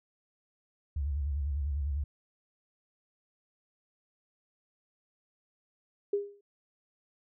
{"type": "tone with vibrato", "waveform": "sine", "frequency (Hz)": 71.4, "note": "D2", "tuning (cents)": -48, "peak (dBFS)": -29, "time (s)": [0.96, 2.04], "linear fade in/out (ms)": 5, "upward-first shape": "square", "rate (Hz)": 10, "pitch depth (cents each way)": 87}
{"type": "tone with exponential decay", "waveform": "sine", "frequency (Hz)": 405.3, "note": "G#4", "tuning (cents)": -42, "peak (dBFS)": -23, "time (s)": [6.13, 6.41], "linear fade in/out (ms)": 5, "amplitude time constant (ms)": 60}
{"effects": []}